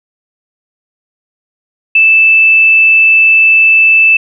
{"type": "tone", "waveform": "sine", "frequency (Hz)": 2637, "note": "E7", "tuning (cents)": 0, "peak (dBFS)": -3, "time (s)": [1.95, 4.17], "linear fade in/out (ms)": 5, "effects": []}